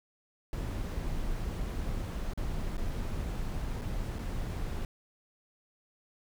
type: noise with dropouts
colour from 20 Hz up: brown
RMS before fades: -34 dBFS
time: 0.53-4.85 s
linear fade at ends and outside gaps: 1 ms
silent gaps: 2.335-2.375 / 2.769-2.779 / 3.813-3.818 / 4.186-4.19 s
effects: none